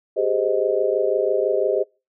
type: chord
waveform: sine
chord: Ab major seventh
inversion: third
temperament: just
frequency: 389.3 / 415.3 / 519.1 / 623 Hz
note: G4 / Ab4 / C5 / Eb5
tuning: -12 / 0 / -14 / +2 cents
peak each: -23 dBFS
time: 0.16-1.84 s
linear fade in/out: 20 ms
effects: noise-tail reverb RT60 0.3 s tail -26 dB re dry